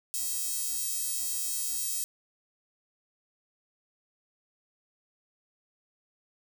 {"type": "tone with high-pass filter", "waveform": "5% pulse", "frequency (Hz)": 643, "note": "E5", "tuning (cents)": -43, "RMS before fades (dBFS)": -32, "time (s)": [0.14, 2.04], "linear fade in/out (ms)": 0, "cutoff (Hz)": 11000, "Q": 0.94, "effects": ["10-bit"]}